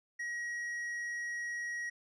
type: tone with tanh clipping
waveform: sine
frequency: 1901 Hz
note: A#6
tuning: 33 cents sharp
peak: -37 dBFS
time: 0.19-1.9 s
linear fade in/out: 10 ms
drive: 6 dB
effects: none